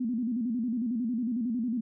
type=tone with vibrato; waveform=sine; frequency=236.7 Hz; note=A#3; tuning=27 cents sharp; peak=-27 dBFS; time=0-1.81 s; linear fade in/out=10 ms; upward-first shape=square; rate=11 Hz; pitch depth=110 cents each way; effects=none